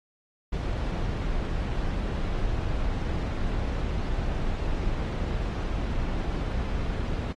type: noise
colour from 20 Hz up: brown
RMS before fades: -28 dBFS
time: 0.52-7.33 s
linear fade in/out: 10 ms
effects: low-pass 5000 Hz 12 dB/octave + AAC 32 kbps